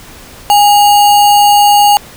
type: tone with sample-and-hold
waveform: sine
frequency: 820 Hz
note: G#5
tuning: 22 cents flat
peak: -3 dBFS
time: 0.5-1.97 s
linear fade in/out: 0 ms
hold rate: 3675 Hz
effects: pink hiss -34 dBFS RMS until 2.16 s